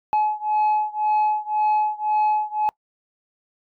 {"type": "beating tone pair", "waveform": "sine", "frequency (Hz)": [850, 851.9], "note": ["G#5", "G#5"], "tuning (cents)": [40, 44], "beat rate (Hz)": 1.9, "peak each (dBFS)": [-19, -20], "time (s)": [0.13, 2.69], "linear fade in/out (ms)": 0, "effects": ["noise-tail reverb RT60 0.1 s tail -26 dB re dry", "tanh soft clip ceiling -15 dBFS"]}